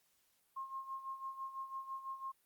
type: tone with tremolo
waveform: sine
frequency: 1070 Hz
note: C6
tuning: 38 cents sharp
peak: -39 dBFS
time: 0.56-2.32 s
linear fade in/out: 10 ms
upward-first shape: sine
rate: 6 Hz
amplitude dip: 70%
effects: white hiss -75 dBFS RMS until 2.45 s + Opus 48 kbps